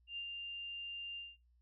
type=tone with ADSR envelope; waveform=sine; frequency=2794 Hz; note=F7; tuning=in tune; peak=-39 dBFS; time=0.07-1.37 s; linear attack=100 ms; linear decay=78 ms; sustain=-3 dB; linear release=200 ms; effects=noise-tail reverb RT60 0.2 s tail -23 dB re dry + added 60 Hz sine -67 dBFS peak until 1.61 s